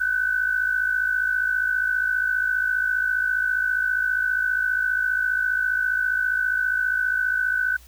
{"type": "tone pair together", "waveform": "sine", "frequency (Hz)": [1496.1, 1551], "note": ["F#6", "G6"], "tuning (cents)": [19, -19], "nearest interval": "minor second", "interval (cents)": 62, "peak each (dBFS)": [-21, -26], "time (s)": [0, 7.77], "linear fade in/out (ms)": 10, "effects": ["added 60 Hz sine -47 dBFS peak until 7.87 s", "white hiss -53 dBFS RMS until 7.87 s"]}